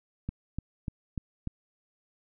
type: click train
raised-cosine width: 5 ms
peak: -20 dBFS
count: 5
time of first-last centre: 0.29-1.473 s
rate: 3.38 Hz
effects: none